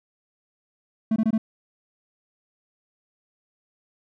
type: tone bursts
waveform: triangle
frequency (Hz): 220.7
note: A3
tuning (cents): +5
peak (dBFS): -16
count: 4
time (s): 1.11-1.38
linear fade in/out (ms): 5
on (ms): 51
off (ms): 22
effects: none